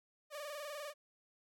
sawtooth tone with vibrato, 587 Hz, D5, 1 cent flat, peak -39 dBFS, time 0.3-0.94 s, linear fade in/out 50 ms, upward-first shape square, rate 20 Hz, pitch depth 61 cents each way, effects none

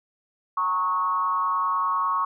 sine tone with frequency modulation, 1101 Hz, C#6, 12 cents flat, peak -21 dBFS, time 0.57-2.25 s, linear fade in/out 5 ms, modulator 176 Hz, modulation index 0.68, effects none

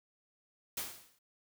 white noise with exponential decay, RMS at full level -35 dBFS, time 0.77-1.19 s, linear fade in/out 5 ms, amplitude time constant 91 ms, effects none

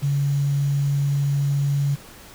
sine tone with quantisation, 141.2 Hz, C#3, 32 cents sharp, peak -18 dBFS, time 0.02-1.96 s, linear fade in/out 20 ms, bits 7, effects pink hiss -44 dBFS RMS until 2.34 s

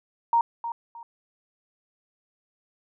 sine tone with echo, 932.3 Hz, A#5, in tune, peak -17 dBFS, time 0.33-0.41 s, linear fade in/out 2 ms, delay 310 ms, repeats 2, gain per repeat -11 dB, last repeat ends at 1.03 s, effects none

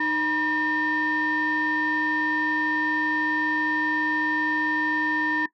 sine tone cluster, 307.9 / 966 / 1811 Hz, D#4 / B5 / A6, -18 / -39 / +49 cents, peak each -26 / -27 / -23 dBFS, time 0-5.46 s, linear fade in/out 5 ms, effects noise-tail reverb RT60 0.1 s tail -18 dB re dry + tanh soft clip ceiling -17 dBFS

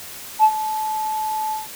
sine tone with ADSR envelope, 867 Hz, A5, 26 cents flat, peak -6 dBFS, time 0.39-1.68 s, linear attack 49 ms, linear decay 62 ms, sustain -15 dB, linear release 160 ms, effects tanh soft clip ceiling -5 dBFS + white hiss -36 dBFS RMS until 1.75 s

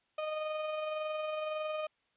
35% pulse tone with amplitude modulation, 617 Hz, D#5, 15 cents flat, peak -31 dBFS, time 0.18-1.87 s, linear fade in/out 5 ms, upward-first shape sine, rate 21.8 Hz, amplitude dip 30%, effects white hiss -75 dBFS RMS until 2.16 s + resampled to 8000 Hz

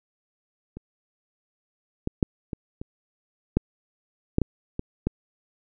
clicks, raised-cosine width 3 ms, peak -24 / -13 / -6 / -18 / -21 / -6 / -6 / -9 / -15 / -10 dBFS, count 10, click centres 0.77 / 2.074 / 2.228 / 2.532 / 2.815 / 3.57 / 4.384 / 4.417 / 4.794 / 5.07 s, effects none

